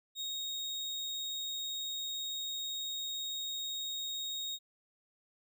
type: tone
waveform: 35% pulse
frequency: 3747 Hz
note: A#7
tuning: 8 cents sharp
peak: -34 dBFS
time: 0.15-4.59 s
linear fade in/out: 50 ms
effects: none